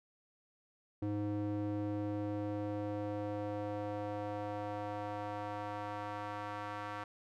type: tone with band-pass filter sweep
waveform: square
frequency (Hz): 103.6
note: G#2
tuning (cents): -4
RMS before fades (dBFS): -39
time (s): 1.02-7.04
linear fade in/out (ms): 5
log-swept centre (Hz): 290 to 1200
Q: 1.5
effects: none